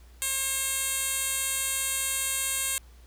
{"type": "tone with band-pass filter", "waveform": "10% pulse", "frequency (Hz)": 537, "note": "C5", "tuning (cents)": 45, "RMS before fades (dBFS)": -29, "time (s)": [0.22, 2.78], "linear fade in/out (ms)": 0, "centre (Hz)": 9700, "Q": 1.5, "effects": ["added 60 Hz sine -49 dBFS peak until 3.06 s", "pink hiss -60 dBFS RMS until 3.06 s"]}